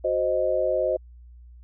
sine chord, C diminished, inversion second, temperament equal, 370 / 523.3 / 622.3 Hz, Gb4 / C5 / Eb5, 0 / 0 / 0 cents, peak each -29 / -24 / -24 dBFS, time 0.04-0.97 s, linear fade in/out 10 ms, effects added 60 Hz sine -44 dBFS peak until 1.63 s

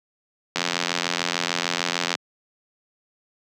click train, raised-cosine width 0.2 ms, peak -4 dBFS, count 139, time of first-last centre 0.56-2.152 s, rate 86.7 Hz, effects high-pass 150 Hz 12 dB/octave

